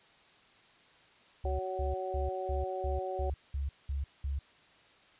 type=tone bursts; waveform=sine; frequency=69.3 Hz; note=C#2; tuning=in tune; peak=-31 dBFS; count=9; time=1.44-4.39 s; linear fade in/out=5 ms; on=150 ms; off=200 ms
type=harmonic tone; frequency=186.9 Hz; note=F#3; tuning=18 cents sharp; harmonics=2 / 3 / 4; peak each=-38 / -38 / -38 dBFS; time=1.45-3.3 s; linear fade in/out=2 ms
effects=white hiss -61 dBFS RMS until 5.19 s + resampled to 8000 Hz